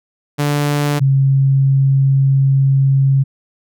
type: tone pair in turn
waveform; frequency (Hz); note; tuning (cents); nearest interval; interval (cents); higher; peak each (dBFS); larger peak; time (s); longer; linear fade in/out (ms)
sawtooth / sine; 145.8 / 136.02; D3 / C#3; -12 / -32; minor second; 120; first; -10 / -9; second; 0.38-1 / 1-3.24; second; 20
effects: none